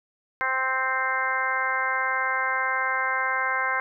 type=harmonic tone; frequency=261.6 Hz; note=C4; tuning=in tune; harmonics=2 / 3 / 4 / 5 / 6 / 7 / 8; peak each=-36 / -33 / -28 / -33 / -27 / -34 / -30 dBFS; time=0.41-3.8 s; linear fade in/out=0 ms; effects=none